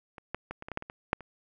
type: clicks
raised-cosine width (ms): 0.5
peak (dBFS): -29 / -17 / -22 / -26 / -25 / -21 / -15 / -26 / -25 / -9 / -30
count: 11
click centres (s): 0.182 / 0.346 / 0.51 / 0.624 / 0.685 / 0.717 / 0.774 / 0.824 / 0.899 / 1.131 / 1.207
effects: none